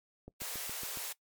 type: click train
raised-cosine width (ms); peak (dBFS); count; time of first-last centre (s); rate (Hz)
2; -33; 6; 0.28-0.973; 7.22
type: high-pass noise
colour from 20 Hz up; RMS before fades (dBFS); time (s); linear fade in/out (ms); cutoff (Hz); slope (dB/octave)
white; -40; 0.4-1.13; 10; 390; 96
effects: noise-tail reverb RT60 0.1 s tail -20 dB re dry + MP3 96 kbps